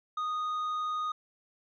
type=tone with tanh clipping; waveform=triangle; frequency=1239 Hz; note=D#6; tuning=8 cents flat; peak=-31 dBFS; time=0.17-1.12 s; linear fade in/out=5 ms; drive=9 dB; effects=none